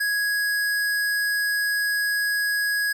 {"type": "tone", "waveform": "square", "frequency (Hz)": 1663, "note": "G#6", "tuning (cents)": 2, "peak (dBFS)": -22, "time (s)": [0, 2.93], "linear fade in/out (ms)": 10, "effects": []}